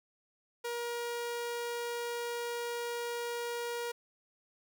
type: tone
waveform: sawtooth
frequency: 475 Hz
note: A#4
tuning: 33 cents sharp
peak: -31 dBFS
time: 0.64-3.92 s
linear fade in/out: 10 ms
effects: none